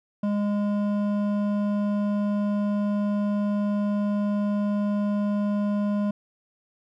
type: tone with hard clipping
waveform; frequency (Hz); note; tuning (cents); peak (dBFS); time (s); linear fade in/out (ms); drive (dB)
sine; 205.4; G#3; -19; -24; 0.23-6.11; 5; 10
effects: none